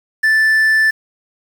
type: tone with quantisation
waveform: triangle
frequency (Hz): 1760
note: A6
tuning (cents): 0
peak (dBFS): -8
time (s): 0.23-0.91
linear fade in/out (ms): 10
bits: 6
effects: none